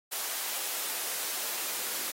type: noise with high-pass filter sweep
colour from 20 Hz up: white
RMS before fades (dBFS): -34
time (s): 0.11-2.12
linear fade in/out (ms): 20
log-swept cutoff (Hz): 510 to 310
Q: 0.84
effects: AAC 48 kbps